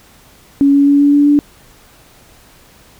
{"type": "tone with pitch steps", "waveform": "sine", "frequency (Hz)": [280, 282.1, 284.2, 286.4, 288.5, 290.7], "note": ["C#4", "C#4", "C#4", "D4", "D4", "D4"], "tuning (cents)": [18, 30, 43, -43, -31, -18], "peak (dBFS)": -6, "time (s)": [0.61, 1.39], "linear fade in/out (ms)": 0, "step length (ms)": 130, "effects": ["pink hiss -45 dBFS RMS until 2.99 s"]}